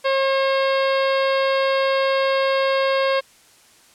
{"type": "harmonic tone", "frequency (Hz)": 539, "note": "C#5", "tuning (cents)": -49, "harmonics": [1, 2, 3, 4, 5, 6, 7, 8, 9], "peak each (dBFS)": [-18, -24, -28, -30, -32, -34, -35, -36, -37], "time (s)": [0.04, 3.21], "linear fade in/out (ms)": 20, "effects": ["white hiss -52 dBFS RMS until 3.94 s", "low-pass 10000 Hz 12 dB/octave"]}